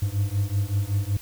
triangle beating tone pair, 98 / 103.3 Hz, G2 / G#2, 0 / -9 cents, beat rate 5.3 Hz, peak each -23 dBFS, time 0.02-1.17 s, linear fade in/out 5 ms, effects added 50 Hz sine -49 dBFS peak until 1.21 s + white hiss -45 dBFS RMS until 1.21 s

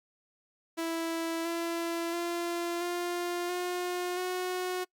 sawtooth tone with pitch steps, 330 / 336.7 / 343.6 / 350.6 / 357.8 / 365.1 Hz, E4 / E4 / F4 / F4 / F4 / F#4, +2 / +37 / -28 / +7 / +42 / -23 cents, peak -27 dBFS, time 0.77-4.85 s, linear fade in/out 20 ms, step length 680 ms, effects noise-tail reverb RT60 0.1 s tail -25 dB re dry + Opus 48 kbps

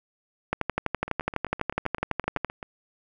two click trains, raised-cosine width 0.5 ms, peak -21 / -9 dBFS, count 13 / 24, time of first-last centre 1.08-2.628 / 0.53-2.447 s, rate 7.75 / 12 Hz, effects none

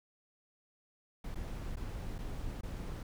brown noise with dropouts, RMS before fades -40 dBFS, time 1.24-3.03 s, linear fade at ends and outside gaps 5 ms, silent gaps 1.347-1.355 / 1.758-1.768 / 2.183-2.187 / 2.611-2.632 s, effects none

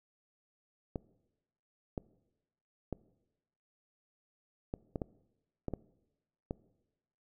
clicks, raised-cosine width 2 ms, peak -22 dBFS, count 9, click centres 0.958 / 1.978 / 2.927 / 4.739 / 4.958 / 5.018 / 5.683 / 5.737 / 6.509 s, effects noise-tail reverb RT60 1.0 s tail -21 dB re dry

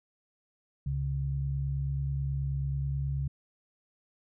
sine tone pair together, 69.3 / 138.6 Hz, C#2 / C#3, 0 / 0 cents, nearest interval octave, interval 1200 cents, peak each -33 / -30 dBFS, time 0.86-3.28 s, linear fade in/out 5 ms, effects none

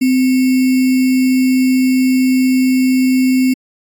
sine tone with sample-and-hold, 257.8 Hz, C4, 26 cents flat, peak -9 dBFS, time 0.01-3.54 s, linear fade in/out 10 ms, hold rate 2450 Hz, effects AAC 64 kbps

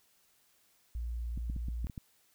sine tone, 58.5 Hz, A#1, 7 cents sharp, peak -34 dBFS, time 0.95-1.87 s, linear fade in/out 0 ms
clicks, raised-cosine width 5 ms, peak -28 dBFS, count 7, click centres 1.376 / 1.499 / 1.564 / 1.685 / 1.845 / 1.898 / 1.978 s
effects white hiss -69 dBFS RMS until 2.34 s

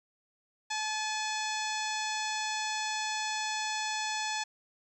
harmonic tone with a mistuned harmonic, 862 Hz, A5, 36 cents flat, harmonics 1 / 2 / 3 / 4 / 5 / 6 / 7 / 8 / 9, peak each -35 / -38 / -40 / -41 / -42 / -43 / -43 / -44 / -45 dBFS, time 0.7-4.44 s, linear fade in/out 10 ms, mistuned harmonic 3, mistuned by -47 cents, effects 11-bit

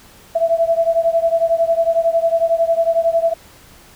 sine beating tone pair, 661 / 672 Hz, E5 / E5, +5 / +33 cents, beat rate 11 Hz, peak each -15 / -17 dBFS, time 0.35-3.34 s, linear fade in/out 10 ms, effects pink hiss -45 dBFS RMS until 3.95 s

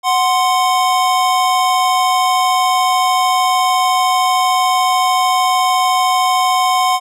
square tone pair together, 740 / 1046.5 Hz, F#5 / C6, 0 / 0 cents, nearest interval tritone, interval 600 cents, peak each -15 dBFS, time 0.03-7 s, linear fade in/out 50 ms, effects low-pass 11000 Hz 12 dB/octave

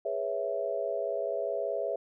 sine chord, C# minor seventh, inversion second, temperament equal, 415.3 / 493.9 / 554.4 / 659.3 Hz, G#4 / B4 / C#5 / E5, 0 / 0 / 0 / 0 cents, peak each -36 / -37 / -34 / -33 dBFS, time 0.05-1.96 s, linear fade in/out 5 ms, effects none

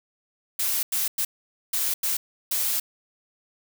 blue noise bursts at uneven times, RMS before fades -25 dBFS, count 6, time 0.59-0.83 / 0.92-1.08 / 1.18-1.25 / 1.73-1.94 / 2.03-2.17 / 2.51-2.8 s, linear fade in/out 5 ms, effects none

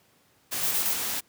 white noise, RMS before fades -30 dBFS, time 0.51-1.21 s, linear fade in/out 20 ms
violet noise bursts, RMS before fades -27 dBFS, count 3, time 0.63-0.935 s, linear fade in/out 2 ms, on 81 ms, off 31 ms
effects pink hiss -63 dBFS RMS until 1.28 s + high-pass 100 Hz 12 dB/octave

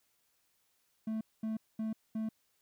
triangle tone bursts, 220 Hz, A3, in tune, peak -31 dBFS, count 4, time 1.07-2.29 s, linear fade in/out 5 ms, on 140 ms, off 220 ms, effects white hiss -75 dBFS RMS until 2.61 s

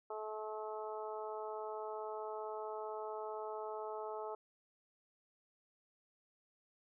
harmonic tone, 215.6 Hz, A3, 35 cents flat, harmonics 2 / 3 / 4 / 5 / 6, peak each -44 / -47 / -46 / -52 / -51 dBFS, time 0.1-4.35 s, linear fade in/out 5 ms, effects none

